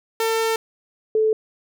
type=tone pair in turn; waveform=sawtooth / sine; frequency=449.6 / 436.3 Hz; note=A4 / A4; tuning=+37 / -15 cents; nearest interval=minor second; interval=52 cents; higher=first; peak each=-15 / -15 dBFS; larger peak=neither; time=0.2-0.56 / 1.15-1.33 s; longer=first; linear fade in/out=2 ms; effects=none